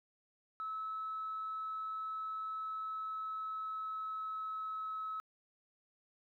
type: tone with pitch glide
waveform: sine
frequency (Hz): 1299 to 1290.8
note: E6 to E6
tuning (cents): -26 to -37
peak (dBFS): -37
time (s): 0.6-5.2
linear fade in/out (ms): 0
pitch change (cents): -11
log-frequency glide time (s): 2.59-5
effects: tanh soft clip ceiling -33 dBFS + 13-bit